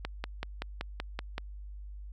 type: click train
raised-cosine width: 0.3 ms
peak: -18 dBFS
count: 8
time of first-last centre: 0.05-1.381 s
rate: 5.26 Hz
effects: added 50 Hz sine -41 dBFS peak until 2.12 s